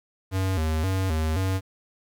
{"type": "tone with vibrato", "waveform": "square", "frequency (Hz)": 86.5, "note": "F2", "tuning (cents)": -16, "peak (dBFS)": -23, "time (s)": [0.31, 1.61], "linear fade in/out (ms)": 50, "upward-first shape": "square", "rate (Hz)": 1.9, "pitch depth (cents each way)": 160, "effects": ["9-bit"]}